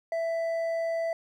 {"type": "tone with hard clipping", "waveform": "triangle", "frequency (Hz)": 662, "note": "E5", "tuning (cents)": 7, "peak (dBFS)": -28, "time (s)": [0.12, 1.13], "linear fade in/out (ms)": 2, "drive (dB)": 8, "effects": []}